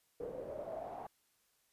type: noise with band-pass filter sweep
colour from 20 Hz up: brown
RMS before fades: -44 dBFS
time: 0.2-1.07 s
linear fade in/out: 5 ms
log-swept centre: 460 to 800 Hz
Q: 7.8
effects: white hiss -75 dBFS RMS until 1.72 s + resampled to 32000 Hz